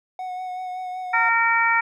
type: tone with vibrato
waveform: triangle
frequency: 736 Hz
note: F#5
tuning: 9 cents flat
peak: -26 dBFS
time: 0.19-1.29 s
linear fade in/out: 2 ms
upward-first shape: sine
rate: 5.3 Hz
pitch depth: 19 cents each way
type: harmonic tone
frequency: 460 Hz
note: A#4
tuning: 23 cents flat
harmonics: 2 / 3 / 4 / 5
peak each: -22 / -22 / -22 / -22 dBFS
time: 1.13-1.81 s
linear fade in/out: 10 ms
effects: none